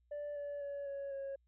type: tone with pitch steps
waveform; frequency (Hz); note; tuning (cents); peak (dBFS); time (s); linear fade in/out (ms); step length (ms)
sine; 585 / 575.6 / 566.4 / 557.3 / 548.4; D5 / D5 / C#5 / C#5 / C#5; -7 / -35 / +37 / +9 / -19; -37; 0.11-1.36; 10; 250
effects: tanh soft clip ceiling -38 dBFS + added 60 Hz sine -70 dBFS peak until 1.47 s